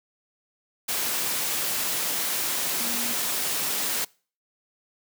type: tone in noise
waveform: sine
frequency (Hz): 236.3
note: A#3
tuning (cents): +24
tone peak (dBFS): -36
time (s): 2.8-3.14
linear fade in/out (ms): 10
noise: white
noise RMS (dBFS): -27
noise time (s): 0.88-4.05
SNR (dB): -12
effects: noise-tail reverb RT60 0.4 s tail -25 dB re dry + high-pass 150 Hz 12 dB/octave